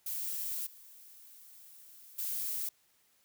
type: noise with level steps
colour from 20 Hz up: violet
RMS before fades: -37 / -55 / -36 dBFS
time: 0.06-2.69 s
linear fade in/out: 5 ms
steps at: 0.66 / 2.18 s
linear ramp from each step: 10 ms
effects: white hiss -70 dBFS RMS until 3.24 s